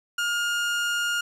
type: tone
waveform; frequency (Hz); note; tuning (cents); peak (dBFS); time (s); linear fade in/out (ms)
30% pulse; 1418; F6; +26; -21; 0.18-1.21; 5
effects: low-pass 10000 Hz 12 dB/octave + 9-bit